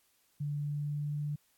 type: tone with pitch glide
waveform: sine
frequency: 146 to 147.44 Hz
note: D3 to D3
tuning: -10 to +7 cents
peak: -32 dBFS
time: 0.4-1.36 s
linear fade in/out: 10 ms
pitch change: +17 cents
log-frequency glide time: 0.59-1.21 s
effects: white hiss -71 dBFS RMS until 1.57 s + AAC 64 kbps